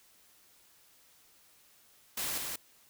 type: noise with echo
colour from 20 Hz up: white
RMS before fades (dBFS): -35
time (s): 2.17-2.38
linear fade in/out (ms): 5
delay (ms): 180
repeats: 1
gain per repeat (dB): -3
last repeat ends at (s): 2.56
effects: white hiss -63 dBFS RMS until 2.89 s